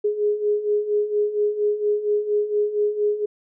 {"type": "beating tone pair", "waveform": "sine", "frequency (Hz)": [414.1, 418.4], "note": ["G#4", "G#4"], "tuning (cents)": [-5, 13], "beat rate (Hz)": 4.3, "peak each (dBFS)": [-25, -20], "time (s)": [0.04, 3.26], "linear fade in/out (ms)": 10, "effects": []}